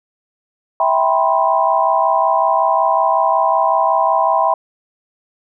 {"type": "chord", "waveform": "sine", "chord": "C major seventh", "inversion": "first", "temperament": "just", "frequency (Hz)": [654.1, 784.9, 981.1, 1046.5], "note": ["E5", "G5", "B5", "C6"], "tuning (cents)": [-14, 2, -12, 0], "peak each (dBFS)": [-17, -17, -16, -19], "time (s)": [0.8, 4.54], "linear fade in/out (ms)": 2, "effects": []}